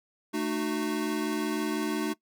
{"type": "chord", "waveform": "square", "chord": "D# diminished", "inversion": "second", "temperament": "equal with one note detuned", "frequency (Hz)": [220, 304, 370], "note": ["A3", "D#4", "F#4"], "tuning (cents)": [0, -40, 0], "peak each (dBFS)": [-34, -31, -34], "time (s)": [0.33, 2.14], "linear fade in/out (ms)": 20, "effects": ["noise-tail reverb RT60 0.1 s tail -21 dB re dry"]}